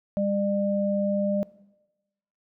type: tone pair together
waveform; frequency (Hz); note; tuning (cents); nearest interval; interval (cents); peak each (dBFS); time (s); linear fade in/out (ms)
sine; 200.5 / 600.8; G3 / D5; +39 / +39; octave + perfect fifth; 1900; -25; 0.17-1.43; 0
effects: noise-tail reverb RT60 1.0 s tail -20 dB re dry